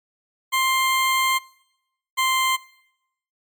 20% pulse tone pair in turn, 1052 / 1046.3 Hz, C6 / C6, +9 / 0 cents, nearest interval unison, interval 9 cents, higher first, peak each -13 dBFS, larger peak neither, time 0.52-1.39 / 2.17-2.57 s, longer first, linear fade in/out 20 ms, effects noise-tail reverb RT60 0.8 s tail -21 dB re dry + MP3 96 kbps

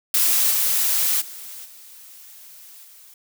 blue noise with level steps, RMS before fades -18 / -20 / -37 / -44 / -47 dBFS, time 0.14-3.14 s, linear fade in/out 2 ms, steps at 0.5 / 1.2 / 1.64 / 2.83 s, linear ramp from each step 20 ms, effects none

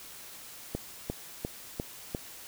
click train, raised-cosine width 2 ms, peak -18 dBFS, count 5, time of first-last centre 0.75-2.149 s, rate 2.86 Hz, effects white hiss -47 dBFS RMS until 2.47 s

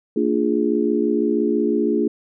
sine chord, Bb dominant seventh, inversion none, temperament equal with one note detuned, 227.8 / 293.7 / 349.2 / 415.3 Hz, Bb3 / D4 / F4 / Ab4, -40 / 0 / 0 / 0 cents, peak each -22 dBFS, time 0.16-2.08 s, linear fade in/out 5 ms, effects none

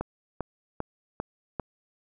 click train, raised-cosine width 1 ms, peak -16 dBFS, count 5, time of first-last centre 0.01-1.597 s, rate 2.52 Hz, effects none

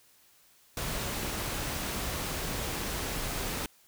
pink noise, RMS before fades -34 dBFS, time 0.77-3.66 s, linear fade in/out 2 ms, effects white hiss -62 dBFS RMS until 3.87 s

